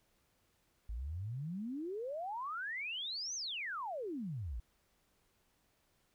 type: exponential two-way sweep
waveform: sine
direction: up then down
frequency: 51 to 6400 to 51 Hz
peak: -38 dBFS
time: 0.89-4.6 s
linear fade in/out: 5 ms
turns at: 3.35 s
effects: pink hiss -75 dBFS RMS until 6.14 s